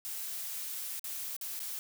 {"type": "noise with dropouts", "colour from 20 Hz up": "blue", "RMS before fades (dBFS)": -39, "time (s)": [0.05, 1.79], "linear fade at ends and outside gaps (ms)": 0, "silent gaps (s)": [[0.995, 1.042], [1.365, 1.412], [1.593, 1.602]], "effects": []}